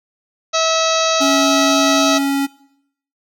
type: harmonic tone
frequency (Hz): 648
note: E5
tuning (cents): -30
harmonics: 1 / 2 / 3 / 4 / 5 / 6 / 7 / 8 / 9 / 10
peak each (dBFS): -18 / -19 / -30 / -25 / -29 / -21 / -26 / -29 / -25 / -27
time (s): 0.53-2.19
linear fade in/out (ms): 20
type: tone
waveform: square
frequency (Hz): 277.2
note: C#4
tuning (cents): 0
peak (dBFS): -16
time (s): 1.2-2.47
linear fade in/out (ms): 20
effects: noise-tail reverb RT60 0.7 s tail -20 dB re dry